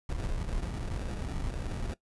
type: noise with sample-and-hold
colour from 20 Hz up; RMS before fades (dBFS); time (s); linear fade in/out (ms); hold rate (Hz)
brown; -34; 0.09-1.94; 5; 1050
effects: noise-tail reverb RT60 0.1 s tail -18 dB re dry + resampled to 24000 Hz